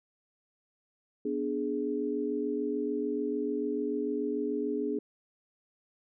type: chord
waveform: sine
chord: G# diminished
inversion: first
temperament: equal with one note detuned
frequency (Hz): 246.9 / 293.7 / 417.7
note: B3 / D4 / G#4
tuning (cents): 0 / 0 / +10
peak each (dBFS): -35 / -33 / -32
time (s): 1.25-4.99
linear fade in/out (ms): 5
effects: none